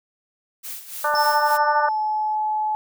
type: noise with tremolo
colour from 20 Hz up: blue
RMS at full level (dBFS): -32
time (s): 0.63-1.58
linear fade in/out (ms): 20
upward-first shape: sine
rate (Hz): 3.5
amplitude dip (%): 70
type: harmonic tone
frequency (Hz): 297.4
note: D4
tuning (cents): +22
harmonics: 2 / 3 / 4 / 5 / 6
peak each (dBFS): -25 / -23 / -23 / -25 / -36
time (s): 1.04-1.89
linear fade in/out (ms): 5
type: tone with pitch glide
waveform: sine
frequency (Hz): 880 to 856.9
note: A5 to A5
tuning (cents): 0 to -46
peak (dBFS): -20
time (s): 1.14-2.75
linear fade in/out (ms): 0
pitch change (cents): -46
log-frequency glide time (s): 1.79-2
type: tone with exponential decay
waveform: sine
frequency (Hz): 5300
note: E8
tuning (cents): +9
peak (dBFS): -24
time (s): 1.15-2.35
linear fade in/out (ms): 1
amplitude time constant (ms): 260
effects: none